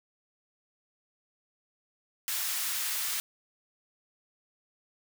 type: high-pass noise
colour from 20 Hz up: white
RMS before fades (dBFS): -32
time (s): 2.28-3.2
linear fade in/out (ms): 0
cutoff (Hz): 1200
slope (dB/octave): 12
effects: none